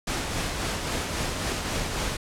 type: noise with tremolo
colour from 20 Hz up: pink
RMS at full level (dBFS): -27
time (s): 0.07-2.17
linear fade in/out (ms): 5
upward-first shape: triangle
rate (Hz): 3.7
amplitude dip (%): 40
effects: low-pass 9000 Hz 12 dB/octave